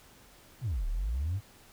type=exponential two-way sweep; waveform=sine; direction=down then up; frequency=146.83 to 34.65 to 107.9 Hz; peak=-27 dBFS; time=0.61-1.41 s; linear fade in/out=50 ms; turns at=0.87 s; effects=tanh soft clip ceiling -26 dBFS + pink hiss -57 dBFS RMS until 1.72 s